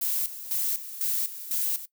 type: noise with tremolo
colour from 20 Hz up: violet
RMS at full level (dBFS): -27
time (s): 0.01-1.86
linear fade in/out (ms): 10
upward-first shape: square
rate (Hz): 2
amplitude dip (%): 75
effects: noise-tail reverb RT60 0.1 s tail -18 dB re dry